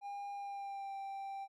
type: tone with pitch glide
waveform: triangle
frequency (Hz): 806 to 785.3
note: G5 to G5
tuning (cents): +48 to +3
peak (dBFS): -39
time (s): 0.01-1.48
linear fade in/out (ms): 50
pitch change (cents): -45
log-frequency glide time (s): 0.32-0.95
effects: none